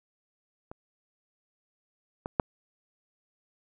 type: clicks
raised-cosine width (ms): 1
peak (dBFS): -27 / -19 / -8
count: 3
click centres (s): 0.715 / 2.259 / 2.398
effects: none